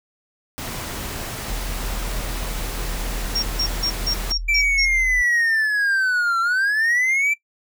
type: noise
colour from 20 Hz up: pink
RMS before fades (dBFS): -30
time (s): 0.58-4.32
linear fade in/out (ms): 0
type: tone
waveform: sine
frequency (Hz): 41.2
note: E1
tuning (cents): 0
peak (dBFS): -25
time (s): 1.49-5.22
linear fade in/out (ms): 10
type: tone bursts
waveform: sine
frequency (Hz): 5560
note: F8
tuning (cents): -9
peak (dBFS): -19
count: 7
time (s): 3.35-4.856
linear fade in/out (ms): 10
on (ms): 78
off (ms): 160
type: linear two-way sweep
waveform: triangle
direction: down then up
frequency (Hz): 2349 to 1342 to 2349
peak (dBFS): -15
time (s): 4.48-7.34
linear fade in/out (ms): 10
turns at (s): 6.4
effects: noise-tail reverb RT60 0.1 s tail -19 dB re dry